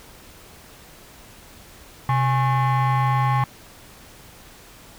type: tone with frequency modulation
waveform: sine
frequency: 129.2 Hz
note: C3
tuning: 21 cents flat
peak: -14 dBFS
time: 2.09-3.44 s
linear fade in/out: 2 ms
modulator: 958 Hz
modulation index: 1
effects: tanh soft clip ceiling -16 dBFS + pink hiss -46 dBFS RMS until 4.98 s